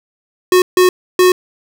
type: tone bursts at uneven times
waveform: square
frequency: 365.3 Hz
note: F#4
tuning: 22 cents flat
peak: -7 dBFS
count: 3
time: 0.52-0.62 / 0.77-0.89 / 1.19-1.32 s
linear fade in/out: 2 ms
effects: none